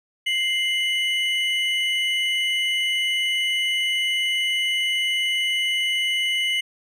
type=tone pair together; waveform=triangle; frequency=2093 / 2960 Hz; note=C7 / F#7; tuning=0 / 0 cents; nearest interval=tritone; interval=600 cents; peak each=-22 / -21 dBFS; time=0.26-6.61 s; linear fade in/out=10 ms; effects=none